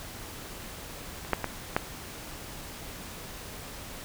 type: clicks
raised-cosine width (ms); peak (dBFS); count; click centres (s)
0.5; -27 / -8 / -14 / -8; 4; 1.249 / 1.333 / 1.443 / 1.765
effects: pink hiss -42 dBFS RMS until 4.04 s